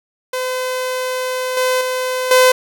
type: tone with level steps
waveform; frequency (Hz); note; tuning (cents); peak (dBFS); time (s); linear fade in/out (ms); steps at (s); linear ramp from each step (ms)
sawtooth; 510; C5; -44; -15 / -10 / -14 / -4; 0.33-2.52; 5; 1.57 / 1.81 / 2.31; 2
effects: none